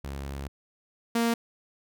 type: tone pair in turn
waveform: sawtooth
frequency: 69.1 / 232.4 Hz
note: C#2 / A#3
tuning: -5 / -5 cents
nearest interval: octave + major sixth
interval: 2100 cents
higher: second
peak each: -30 / -19 dBFS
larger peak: second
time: 0.04-0.48 / 1.15-1.34 s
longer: first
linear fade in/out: 5 ms
effects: none